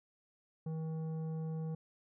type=tone with tanh clipping; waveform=triangle; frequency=159.7 Hz; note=D#3; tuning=45 cents sharp; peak=-38 dBFS; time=0.66-1.75 s; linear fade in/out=5 ms; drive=14 dB; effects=none